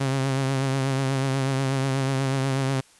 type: tone with vibrato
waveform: sawtooth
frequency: 134.4 Hz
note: C3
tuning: 47 cents sharp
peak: -18 dBFS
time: 0-2.81 s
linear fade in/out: 10 ms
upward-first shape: triangle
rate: 8.2 Hz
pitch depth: 48 cents each way
effects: white hiss -55 dBFS RMS until 2.99 s + resampled to 24000 Hz